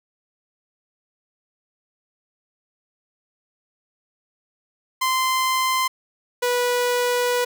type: tone pair in turn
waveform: sawtooth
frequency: 1038 / 489.9 Hz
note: C6 / B4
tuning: -14 / -14 cents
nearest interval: octave + minor second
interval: 1300 cents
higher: first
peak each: -15 dBFS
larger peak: neither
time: 5.01-5.88 / 6.42-7.45 s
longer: second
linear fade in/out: 10 ms
effects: none